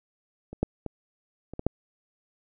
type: clicks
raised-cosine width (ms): 2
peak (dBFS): -26 / -10 / -19 / -25 / -19 / -9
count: 6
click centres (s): 0.53 / 0.63 / 0.863 / 1.536 / 1.594 / 1.666
effects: none